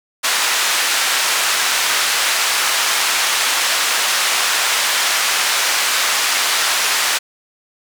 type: band-pass noise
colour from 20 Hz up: pink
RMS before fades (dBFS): -17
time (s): 0.23-7.19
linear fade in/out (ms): 20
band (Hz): 1200 to 9600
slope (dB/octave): 12
effects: none